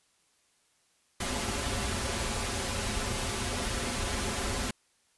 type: noise with comb filter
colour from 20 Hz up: pink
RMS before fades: -32 dBFS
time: 1.2-4.71 s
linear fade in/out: 5 ms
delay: 6.4 ms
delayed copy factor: -0.65
effects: white hiss -69 dBFS RMS until 5.17 s + resampled to 24000 Hz